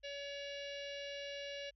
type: harmonic tone with a mistuned harmonic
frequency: 566 Hz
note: C#5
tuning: 36 cents sharp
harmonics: 1 / 3 / 4 / 5 / 6 / 7 / 8 / 9 / 10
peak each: -45 / -52 / -53 / -49 / -58 / -54 / -63 / -63 / -61 dBFS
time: 0.03-1.71 s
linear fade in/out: 20 ms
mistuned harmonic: 6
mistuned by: +18 cents
effects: added 50 Hz sine -70 dBFS peak until 1.75 s